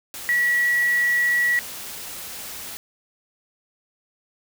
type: tone in noise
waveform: sine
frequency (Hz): 1934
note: B6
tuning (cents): -37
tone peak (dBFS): -17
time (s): 0.29-1.59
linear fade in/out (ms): 0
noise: white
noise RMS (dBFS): -35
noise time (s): 0.14-2.77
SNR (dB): +15
effects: none